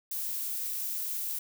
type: noise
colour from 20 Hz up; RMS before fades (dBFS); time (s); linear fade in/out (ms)
violet; -34; 0.11-1.39; 5
effects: none